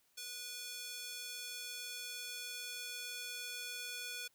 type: tone with high-pass filter sweep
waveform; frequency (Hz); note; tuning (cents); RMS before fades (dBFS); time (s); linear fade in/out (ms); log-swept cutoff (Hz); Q
square; 488.8; B4; -18; -45; 0.17-4.28; 10; 3700 to 2400; 0.94
effects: white hiss -74 dBFS RMS until 4.34 s